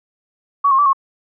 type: tone with pitch steps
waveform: sine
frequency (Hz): 1129 / 1072 / 1157 / 1087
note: C#6 / C6 / D6 / C#6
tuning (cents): +31 / +42 / -26 / -34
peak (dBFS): -10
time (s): 0.64-0.932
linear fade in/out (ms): 10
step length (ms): 73
effects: none